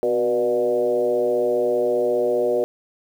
sine tone with frequency modulation, 485.5 Hz, B4, 30 cents flat, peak -17 dBFS, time 0.03-2.64 s, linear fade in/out 0 ms, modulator 115 Hz, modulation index 1.2, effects 8-bit

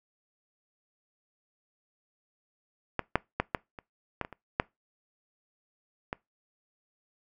clicks, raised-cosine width 0.5 ms, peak -12 / -7 / -10 / -11 / -27 / -15 / -23 / -28 / -8 / -17 dBFS, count 10, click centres 2.993 / 3.156 / 3.4 / 3.548 / 3.788 / 4.213 / 4.249 / 4.327 / 4.599 / 6.129 s, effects noise-tail reverb RT60 0.2 s tail -23 dB re dry

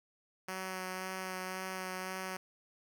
5% pulse tone with vibrato, 186.7 Hz, F#3, 16 cents sharp, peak -27 dBFS, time 0.48-2.37 s, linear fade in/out 5 ms, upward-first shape sine, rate 1.9 Hz, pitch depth 13 cents each way, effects none

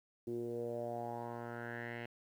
10% pulse tone with low-pass filter sweep, 118.3 Hz, A#2, 26 cents sharp, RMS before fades -42 dBFS, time 0.27-2.06 s, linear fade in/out 5 ms, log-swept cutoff 330 to 2400 Hz, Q 4.7, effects 11-bit

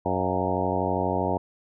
harmonic tone with a mistuned harmonic, 92.5 Hz, F#2, in tune, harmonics 1 / 2 / 3 / 4 / 5 / 6 / 7 / 8 / 9 / 10, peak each -32 / -32 / -32 / -32 / -32 / -32 / -32 / -32 / -32 / -32 dBFS, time 0.05-1.38 s, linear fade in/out 10 ms, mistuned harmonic 8, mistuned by -50 cents, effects none

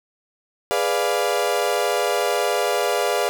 35% pulse chord, G# diminished seventh, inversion none, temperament equal, 415.3 / 493.9 / 587.3 / 698.5 Hz, G#4 / B4 / D5 / F5, 0 / 0 / 0 / 0 cents, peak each -23 dBFS, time 0.71-3.29 s, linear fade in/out 0 ms, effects none

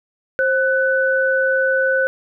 sine tone pair together, 529 / 1496.2 Hz, C5 / F#6, +19 / +19 cents, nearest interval octave + tritone, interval 1800 cents, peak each -17 dBFS, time 0.39-2.07 s, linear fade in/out 0 ms, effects none

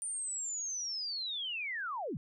sine linear sweep, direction down, 9170 to 110 Hz, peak -35 dBFS, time 0.02-2.17 s, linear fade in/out 0 ms, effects none

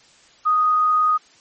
sine tone, 1244.5 Hz, D#6, in tune, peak -14 dBFS, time 0.45-1.18 s, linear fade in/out 20 ms, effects white hiss -52 dBFS RMS until 1.4 s + MP3 32 kbps

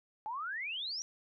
sine exponential sweep, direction up, 830.6 to 5900 Hz, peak -36 dBFS, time 0.26-1.02 s, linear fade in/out 0 ms, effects none

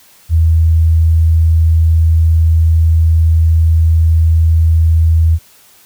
sine tone, 81.2 Hz, E2, 26 cents flat, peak -6 dBFS, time 0.29-5.39 s, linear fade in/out 50 ms, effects white hiss -45 dBFS RMS until 5.85 s

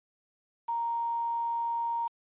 sine tone with quantisation, 932.3 Hz, A#5, in tune, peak -28 dBFS, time 0.68-2.08 s, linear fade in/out 10 ms, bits 8, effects resampled to 8000 Hz

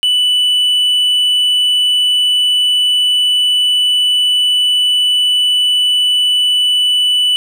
triangle tone, 2976 Hz, F#7, 9 cents sharp, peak -8 dBFS, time 0.03-7.36 s, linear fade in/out 0 ms, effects none

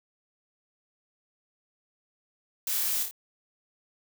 blue noise with echo, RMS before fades -30 dBFS, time 2.67-3.03 s, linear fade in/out 2 ms, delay 27 ms, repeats 3, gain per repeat -4 dB, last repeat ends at 3.111 s, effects none

